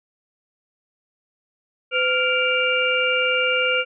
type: harmonic tone with a mistuned harmonic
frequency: 466.2 Hz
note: A#4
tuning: in tune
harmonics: 1 / 3 / 5 / 6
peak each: -23 / -23 / -23 / -23 dBFS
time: 1.91-3.85 s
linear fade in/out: 50 ms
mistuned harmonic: 1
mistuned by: +150 cents
effects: none